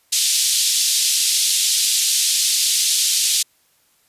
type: band-pass noise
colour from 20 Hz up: pink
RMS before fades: -18 dBFS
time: 0.12-3.43 s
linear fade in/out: 10 ms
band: 3500 to 11000 Hz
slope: 24 dB/octave
effects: white hiss -60 dBFS RMS until 4.08 s + resampled to 32000 Hz